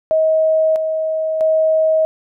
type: tone with tremolo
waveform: sine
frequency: 634 Hz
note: D#5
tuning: 32 cents sharp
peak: -11 dBFS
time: 0.11-2.05 s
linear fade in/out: 0 ms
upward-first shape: square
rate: 0.77 Hz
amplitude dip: 45%
effects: none